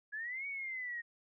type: linear two-way sweep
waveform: sine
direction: up then down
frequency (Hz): 1661.2 to 2257 to 1861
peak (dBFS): -38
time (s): 0.12-1.02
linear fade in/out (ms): 20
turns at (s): 0.47
effects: none